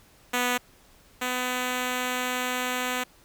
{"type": "tone pair in turn", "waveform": "5% pulse", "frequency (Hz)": [246.9, 250.9], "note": ["B3", "B3"], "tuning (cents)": [0, 28], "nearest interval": "unison", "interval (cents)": 28, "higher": "second", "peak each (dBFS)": [-12, -15], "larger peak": "first", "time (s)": [[0.33, 0.58], [1.21, 3.04]], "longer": "second", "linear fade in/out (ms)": 10, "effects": ["pink hiss -57 dBFS RMS until 3.24 s"]}